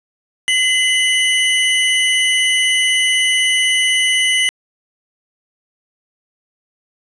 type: tone pair together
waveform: square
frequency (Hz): 2044 / 2960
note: C7 / F#7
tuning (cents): -41 / 0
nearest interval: tritone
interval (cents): 641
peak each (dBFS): -16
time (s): 0.48-4.49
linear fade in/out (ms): 0
effects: resampled to 24000 Hz + 7-bit